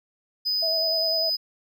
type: tone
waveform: triangle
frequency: 4999 Hz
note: D#8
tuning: 7 cents sharp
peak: -21 dBFS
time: 0.45-1.37 s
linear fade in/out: 20 ms
type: tone with vibrato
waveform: sine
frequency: 647 Hz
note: E5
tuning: 32 cents flat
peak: -27 dBFS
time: 0.62-1.3 s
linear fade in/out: 10 ms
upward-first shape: square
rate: 10 Hz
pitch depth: 23 cents each way
effects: none